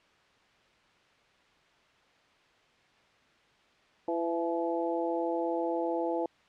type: harmonic tone with a mistuned harmonic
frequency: 167.7 Hz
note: E3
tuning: 30 cents sharp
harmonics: 2 / 3 / 4 / 5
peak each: -32 / -33 / -35 / -36 dBFS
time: 4.08-6.26 s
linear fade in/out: 2 ms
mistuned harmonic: 5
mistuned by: +33 cents
effects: white hiss -63 dBFS RMS until 6.48 s + low-pass 3000 Hz 12 dB/octave